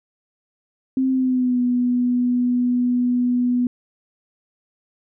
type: tone with pitch glide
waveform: sine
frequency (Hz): 262.4 to 246.2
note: C4 to B3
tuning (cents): +5 to -5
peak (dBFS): -16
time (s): 0.97-3.67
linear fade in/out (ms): 2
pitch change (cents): -110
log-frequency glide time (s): 1.1-1.6
effects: none